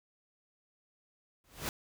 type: noise with exponential growth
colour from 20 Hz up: pink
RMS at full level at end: -32 dBFS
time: 1.44-1.69 s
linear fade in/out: 1 ms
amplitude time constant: 53 ms
effects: none